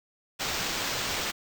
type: noise with sample-and-hold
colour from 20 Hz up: blue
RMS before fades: -31 dBFS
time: 0.39-1.32 s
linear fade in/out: 20 ms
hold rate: 11025 Hz
effects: none